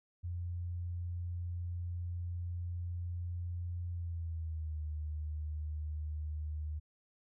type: tone with pitch glide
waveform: sine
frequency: 87.31 to 76.45 Hz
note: F2 to D#2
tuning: 0 to -30 cents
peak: -36 dBFS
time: 0.23-6.8 s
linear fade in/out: 20 ms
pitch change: -230 cents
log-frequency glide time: 3.9-4.83 s
effects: none